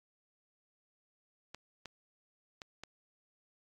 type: clicks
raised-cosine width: 0.2 ms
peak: -27 dBFS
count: 4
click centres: 1.546 / 1.857 / 2.618 / 2.836 s
effects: AAC 64 kbps